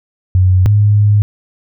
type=tone pair in turn; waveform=sine; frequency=92.5 / 103.83 Hz; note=F#2 / G#2; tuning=0 / 0 cents; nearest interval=major second; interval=200 cents; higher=second; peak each=-6 dBFS; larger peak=neither; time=0.35-0.66 / 0.66-1.22 s; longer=second; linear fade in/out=0 ms; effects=none